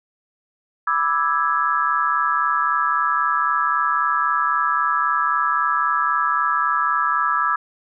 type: chord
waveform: sine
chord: E dominant seventh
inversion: second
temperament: equal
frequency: 987.8 / 1174.7 / 1318.5 / 1661.2 Hz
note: B5 / D6 / E6 / G#6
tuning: 0 / 0 / 0 / 0 cents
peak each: -26 / -22 / -20 / -24 dBFS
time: 0.87-7.56 s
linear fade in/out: 5 ms
effects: none